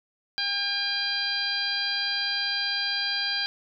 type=harmonic tone with a mistuned harmonic; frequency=804 Hz; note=G5; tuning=44 cents sharp; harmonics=1 / 2 / 3 / 4 / 5 / 6; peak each=-40 / -31 / -36 / -33 / -32 / -29 dBFS; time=0.38-3.46 s; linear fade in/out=0 ms; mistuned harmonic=6; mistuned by=-24 cents; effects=none